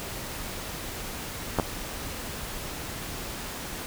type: clicks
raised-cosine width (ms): 1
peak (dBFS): -9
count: 2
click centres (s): 1.587 / 1.598
effects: pink hiss -36 dBFS RMS until 3.86 s